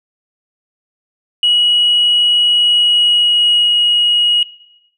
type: tone with pitch glide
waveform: sine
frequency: 2913 to 2895 Hz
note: F#7 to F#7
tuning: -28 to -38 cents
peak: -8 dBFS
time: 1.43-4.43 s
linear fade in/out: 2 ms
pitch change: -10 cents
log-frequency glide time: 2.46-3.78 s
effects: noise-tail reverb RT60 0.8 s tail -18 dB re dry + tanh soft clip ceiling -5 dBFS